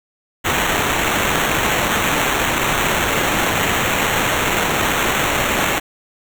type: noise with sample-and-hold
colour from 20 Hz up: white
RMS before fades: -18 dBFS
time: 0.44-5.8 s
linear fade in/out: 20 ms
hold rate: 4900 Hz
effects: none